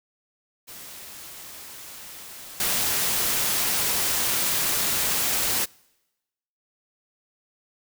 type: noise with level steps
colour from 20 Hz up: white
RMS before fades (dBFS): -41 / -24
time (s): 0.67-5.66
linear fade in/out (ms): 20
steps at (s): 2.6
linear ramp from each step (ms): 2
effects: noise-tail reverb RT60 1.0 s tail -26 dB re dry